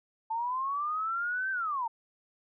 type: linear two-way sweep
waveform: sine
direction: up then down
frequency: 882 to 1568 to 882 Hz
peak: -29 dBFS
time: 0.3-1.88 s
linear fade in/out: 10 ms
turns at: 1.51 s
effects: none